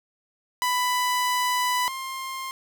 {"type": "tone pair in turn", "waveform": "sawtooth", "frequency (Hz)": [994, 1058.8], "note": ["B5", "C6"], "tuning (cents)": [11, 20], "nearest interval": "minor second", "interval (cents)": 109, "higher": "second", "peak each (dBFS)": [-18, -27], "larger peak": "first", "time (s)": [[0.62, 1.88], [1.88, 2.51]], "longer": "first", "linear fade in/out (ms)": 0, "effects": ["9-bit"]}